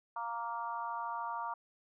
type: harmonic tone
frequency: 233.1 Hz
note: A#3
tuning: in tune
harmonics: 3 / 4 / 5 / 6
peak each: -45 / -38 / -41 / -48 dBFS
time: 0.16-1.54 s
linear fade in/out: 5 ms
effects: none

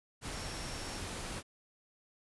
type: tone in noise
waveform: sine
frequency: 5490 Hz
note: F8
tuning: 31 cents flat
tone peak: -50 dBFS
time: 0.31-1.02 s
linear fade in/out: 50 ms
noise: pink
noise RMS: -41 dBFS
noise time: 0.21-1.43 s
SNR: -12 dB
effects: resampled to 24000 Hz

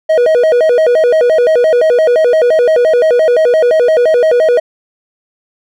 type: tone with vibrato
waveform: triangle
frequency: 554.4 Hz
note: C#5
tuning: in tune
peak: -4 dBFS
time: 0.09-4.6 s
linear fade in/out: 10 ms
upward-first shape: square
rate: 5.8 Hz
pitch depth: 230 cents each way
effects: none

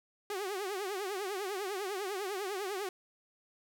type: tone with vibrato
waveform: sawtooth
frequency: 392 Hz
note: G4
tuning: in tune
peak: -31 dBFS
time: 0.3-2.89 s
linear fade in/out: 2 ms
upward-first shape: triangle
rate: 10 Hz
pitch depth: 160 cents each way
effects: none

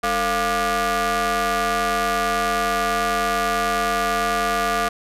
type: ring-modulated tone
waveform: sawtooth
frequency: 246.9 Hz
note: B3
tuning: in tune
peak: -12 dBFS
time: 0.03-4.89 s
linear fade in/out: 10 ms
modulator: 943 Hz
effects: resampled to 32000 Hz

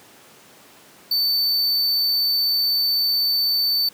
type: tone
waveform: square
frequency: 4538 Hz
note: C#8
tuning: 40 cents sharp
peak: -18 dBFS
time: 1.11-3.89 s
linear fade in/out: 5 ms
effects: pink hiss -48 dBFS RMS until 3.93 s + high-pass 200 Hz 12 dB/octave

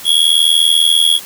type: tone with amplitude modulation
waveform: square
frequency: 3319 Hz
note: G#7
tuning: 2 cents flat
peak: -5 dBFS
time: 0.04-1.2 s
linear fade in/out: 50 ms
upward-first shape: sine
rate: 80.2 Hz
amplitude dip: 95%
effects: white hiss -32 dBFS RMS until 1.25 s

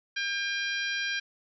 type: harmonic tone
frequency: 801 Hz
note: G5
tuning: 37 cents sharp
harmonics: 2 / 3 / 4 / 5 / 6 / 7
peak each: -31 / -35 / -37 / -39 / -41 / -42 dBFS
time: 0.16-1.2 s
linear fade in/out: 10 ms
effects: none

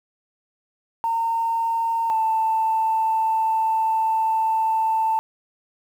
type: tone pair in turn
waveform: sine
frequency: 914 / 887.5 Hz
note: A#5 / A5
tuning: -34 / +15 cents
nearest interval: minor second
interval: 51 cents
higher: first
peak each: -19 / -17 dBFS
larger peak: second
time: 1.04-2.1 / 2.1-5.19 s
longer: second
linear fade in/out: 0 ms
effects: tanh soft clip ceiling -13 dBFS + 8-bit

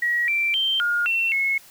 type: tone with pitch steps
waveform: sine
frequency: 1910 / 2348 / 3135 / 1423 / 2706 / 2182 Hz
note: A#6 / D7 / G7 / F6 / E7 / C#7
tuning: +42 / -1 / -1 / +32 / +45 / -28 cents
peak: -19 dBFS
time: 0.02-1.58 s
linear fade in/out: 5 ms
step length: 260 ms
effects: white hiss -49 dBFS RMS until 1.7 s

